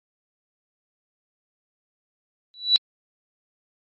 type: tone with exponential growth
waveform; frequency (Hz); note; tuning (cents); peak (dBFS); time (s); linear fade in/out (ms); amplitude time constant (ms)
sine; 3943; B7; -4; -9; 2.54-2.76; 0; 47
effects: MP3 32 kbps